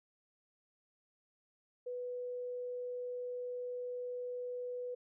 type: tone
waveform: sine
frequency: 493.9 Hz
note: B4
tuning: in tune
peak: -38 dBFS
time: 1.86-4.95 s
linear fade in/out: 10 ms
effects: none